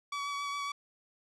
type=tone with vibrato; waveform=sawtooth; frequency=1138 Hz; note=C#6; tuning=45 cents sharp; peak=-30 dBFS; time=0.12-0.72 s; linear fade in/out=5 ms; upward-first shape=triangle; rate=7.3 Hz; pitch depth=18 cents each way; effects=low-pass 6000 Hz 12 dB/octave